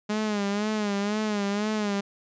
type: tone with vibrato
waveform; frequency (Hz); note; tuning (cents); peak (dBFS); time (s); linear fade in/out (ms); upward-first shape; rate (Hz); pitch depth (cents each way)
sawtooth; 207.7; G#3; 0; -21; 0.09-2.01; 10; sine; 2; 71
effects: resampled to 16000 Hz